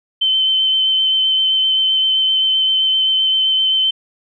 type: tone with vibrato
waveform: sine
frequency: 3078 Hz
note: G7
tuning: 32 cents flat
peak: -12 dBFS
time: 0.21-3.91 s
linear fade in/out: 10 ms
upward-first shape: sine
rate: 7.7 Hz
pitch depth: 12 cents each way
effects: none